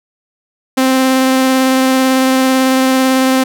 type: tone with vibrato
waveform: sawtooth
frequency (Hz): 261.6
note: C4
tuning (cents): 0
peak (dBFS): -5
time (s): 0.77-3.44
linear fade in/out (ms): 10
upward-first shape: triangle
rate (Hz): 18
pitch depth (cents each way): 13
effects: none